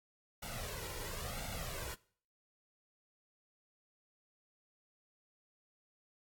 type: noise with flanger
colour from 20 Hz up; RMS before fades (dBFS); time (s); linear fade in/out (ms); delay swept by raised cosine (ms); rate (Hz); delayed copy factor
pink; -43; 0.42-1.95; 10; 1.4 to 2.13; 0.96; +0.75
effects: noise-tail reverb RT60 0.5 s tail -21 dB re dry + AAC 64 kbps